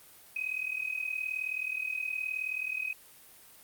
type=tone with amplitude modulation; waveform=sine; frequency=2521 Hz; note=D#7; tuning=22 cents sharp; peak=-28 dBFS; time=0.36-2.93 s; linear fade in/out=5 ms; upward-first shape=sine; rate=39 Hz; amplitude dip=80%; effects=white hiss -55 dBFS RMS until 3.63 s + Opus 32 kbps